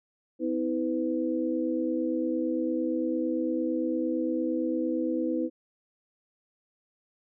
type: tone cluster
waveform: sine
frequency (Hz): 253.5 / 322.3 / 502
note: B3 / E4 / B4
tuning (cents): +45 / -39 / +28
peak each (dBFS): -31 / -28 / -32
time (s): 0.39-5.5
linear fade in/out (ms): 50
effects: none